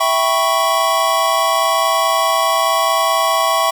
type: chord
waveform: square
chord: C# half-diminished seventh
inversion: first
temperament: equal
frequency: 659.3 / 784 / 987.8 / 1108.7 Hz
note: E5 / G5 / B5 / C#6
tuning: 0 / 0 / 0 / 0 cents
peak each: -19 / -22 / -22 / -17 dBFS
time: 0-3.71 s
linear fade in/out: 10 ms
effects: none